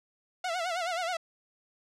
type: tone with vibrato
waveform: sawtooth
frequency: 698.5 Hz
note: F5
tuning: in tune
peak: -26 dBFS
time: 0.44-1.17 s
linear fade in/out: 5 ms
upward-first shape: sine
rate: 9.4 Hz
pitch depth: 110 cents each way
effects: low-pass 7000 Hz 12 dB/octave